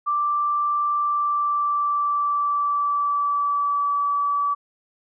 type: tone with pitch glide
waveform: sine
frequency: 1174.7 to 1149.2 Hz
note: D6 to D6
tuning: 0 to -38 cents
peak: -19 dBFS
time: 0.06-4.55 s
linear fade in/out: 20 ms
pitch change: -38 cents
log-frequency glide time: 0.95-3.95 s
effects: none